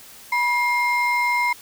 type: ring-modulated tone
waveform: triangle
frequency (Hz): 1545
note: G6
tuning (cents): -26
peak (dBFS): -13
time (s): 0.32-1.53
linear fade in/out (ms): 5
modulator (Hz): 574
effects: white hiss -44 dBFS RMS until 1.61 s